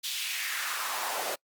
pink noise with high-pass filter sweep, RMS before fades -33 dBFS, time 0.03-1.36 s, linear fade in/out 20 ms, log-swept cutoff 3600 to 530 Hz, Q 2.1, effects noise-tail reverb RT60 0.1 s tail -25 dB re dry + Opus 48 kbps

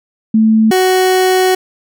sine / 30% pulse tone pair in turn, 220 / 372 Hz, A3 / F#4, 0 / +9 cents, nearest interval major sixth, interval 909 cents, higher second, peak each -6 dBFS, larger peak neither, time 0.34-0.71 / 0.71-1.55 s, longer second, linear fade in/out 5 ms, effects none

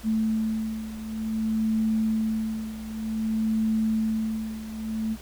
sine beating tone pair, 220 / 220.54 Hz, A3 / A3, 0 / +4 cents, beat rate 0.54 Hz, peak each -25 / -29 dBFS, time 0.03-5.17 s, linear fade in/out 50 ms, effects added 60 Hz sine -44 dBFS peak until 5.21 s + pink hiss -47 dBFS RMS until 5.21 s

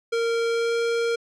square tone with pitch glide, 462.4 to 465.3 Hz, A#4 to A#4, -14 to -3 cents, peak -22 dBFS, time 0.12-1.16 s, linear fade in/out 10 ms, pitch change +11 cents, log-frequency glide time 0.49-0.76 s, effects low-pass 6000 Hz 12 dB/octave

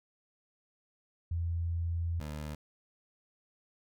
sine / 20% pulse tone pair in turn, 84.5 / 75.28 Hz, E2 / D2, +43 / +43 cents, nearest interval major second, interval 200 cents, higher first, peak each -30 / -33 dBFS, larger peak first, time 1.31-2.2 / 2.2-2.55 s, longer first, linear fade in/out 5 ms, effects none

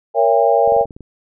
sine chord, A# diminished seventh, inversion none, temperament just, 466.2 / 559.4 / 671.3 / 805.5 Hz, A#4 / C#5 / E5 / G5, 0 / +16 / +31 / +47 cents, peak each -16 dBFS, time 0.14-0.86 s, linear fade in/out 50 ms
clicks, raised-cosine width 3 ms, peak -23 dBFS, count 8, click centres 0.676 / 0.722 / 0.765 / 0.811 / 0.855 / 0.908 / 0.965 / 1.007 s
effects none

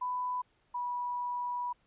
sine tone pair in turn, 996 / 977.2 Hz, B5 / B5, +14 / -19 cents, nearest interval unison, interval 33 cents, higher first, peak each -31 / -32 dBFS, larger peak first, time 0.01-0.42 / 0.74-1.73 s, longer second, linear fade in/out 10 ms, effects pink hiss -71 dBFS RMS until 1.86 s + resampled to 8000 Hz

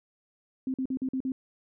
sine tone bursts, 261.6 Hz, C4, in tune, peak -27 dBFS, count 6, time 0.67-1.32 s, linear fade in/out 2 ms, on 70 ms, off 46 ms, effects none

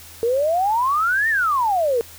sine exponential two-way sweep, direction up then down, 450 to 1864.7 to 450 Hz, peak -16 dBFS, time 0.23-2.01 s, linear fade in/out 0 ms, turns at 1.29 s, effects added 83 Hz sine -47 dBFS peak until 2.18 s + white hiss -42 dBFS RMS until 2.18 s

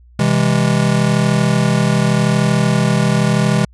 square chord, C augmented, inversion none, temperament just, 130.81 / 163.52 / 204.4 Hz, C3 / E3 / G#3, 0 / -14 / -27 cents, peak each -17 dBFS, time 0.19-3.65 s, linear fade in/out 5 ms, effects added 60 Hz sine -42 dBFS peak until 3.73 s + resampled to 24000 Hz

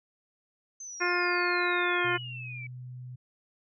sine exponential sweep, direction down, 6272 to 2275 Hz, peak -39 dBFS, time 0.8-2.67 s, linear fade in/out 5 ms
harmonic tone, 353.7 Hz, F4, 22 cents sharp, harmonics 1 / 2 / 3 / 4 / 5 / 6 / 7, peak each -31 / -37 / -33 / -31 / -32 / -34 / -34 dBFS, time 1-2.18 s, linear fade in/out 20 ms
sine tone with pitch glide, 123.47 to 125.41 Hz, B2 to B2, 0 to +27 cents, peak -39 dBFS, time 2.04-3.16 s, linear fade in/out 10 ms, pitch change +27 cents, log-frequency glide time 2.25-2.77 s
effects none

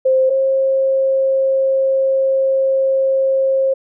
sine tone pair in turn, 523.3 / 534.9 Hz, C5 / C5, 0 / +38 cents, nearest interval unison, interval 38 cents, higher second, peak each -10 / -12 dBFS, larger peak first, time 0.05-0.3 / 0.3-3.74 s, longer second, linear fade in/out 10 ms, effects none

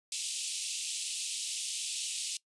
white band-pass noise, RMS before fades -37 dBFS, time 0.12-2.37 s, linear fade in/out 2 ms, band 2600 to 9700 Hz, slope 48 dB/octave, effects noise-tail reverb RT60 0.1 s tail -21 dB re dry + resampled to 24000 Hz

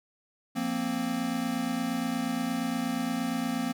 square chord, F suspended fourth, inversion none, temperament equal, 174.61 / 233.1 / 261.6 Hz, F3 / Bb3 / C4, 0 / 0 / 0 cents, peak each -38 / -32 / -32 dBFS, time 0.55-3.73 s, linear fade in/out 20 ms, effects none

